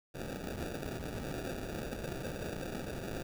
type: noise with sample-and-hold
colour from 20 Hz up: white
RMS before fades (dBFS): -40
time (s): 0.14-3.23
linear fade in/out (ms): 10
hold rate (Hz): 1050
effects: none